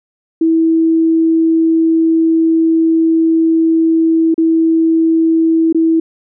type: tone with dropouts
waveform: sine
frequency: 325.6 Hz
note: E4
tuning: 21 cents flat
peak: -8 dBFS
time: 0.41-6 s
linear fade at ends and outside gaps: 5 ms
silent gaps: 4.343-4.379 / 5.727-5.746 s
effects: none